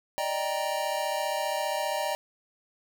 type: chord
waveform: square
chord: Eb major seventh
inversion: third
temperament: equal with one note detuned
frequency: 587.3 / 622.3 / 784 / 939.9 Hz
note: D5 / Eb5 / G5 / Bb5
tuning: 0 / 0 / 0 / +14 cents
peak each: -34 dBFS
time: 0.18-2.15 s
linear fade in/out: 0 ms
effects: none